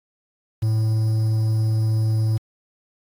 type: tone with quantisation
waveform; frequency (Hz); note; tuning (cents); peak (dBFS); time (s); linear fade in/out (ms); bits
triangle; 110; A2; 0; -15; 0.62-2.38; 10; 7
effects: AAC 48 kbps